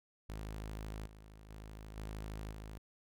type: tone with level steps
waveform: sawtooth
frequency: 53 Hz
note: G#1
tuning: 36 cents sharp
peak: -38 / -50 / -44 / -38 / -42 dBFS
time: 0.29-2.78 s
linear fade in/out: 5 ms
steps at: 1.06 / 1.5 / 1.96 / 2.51 s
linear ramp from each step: 5 ms
effects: none